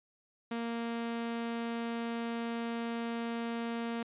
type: tone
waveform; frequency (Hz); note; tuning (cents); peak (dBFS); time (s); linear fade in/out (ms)
sawtooth; 232.5; A#3; -4; -30; 0.51-4.03; 5
effects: resampled to 8000 Hz